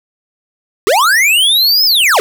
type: linear two-way sweep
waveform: square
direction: up then down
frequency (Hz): 351.9 to 5274 to 351.9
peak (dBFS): -8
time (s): 0.87-2.2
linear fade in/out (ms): 0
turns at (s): 1.85
effects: none